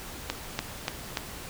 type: click train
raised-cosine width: 0.2 ms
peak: -10 dBFS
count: 4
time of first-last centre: 0.3-1.172 s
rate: 3.44 Hz
effects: pink hiss -41 dBFS RMS until 1.49 s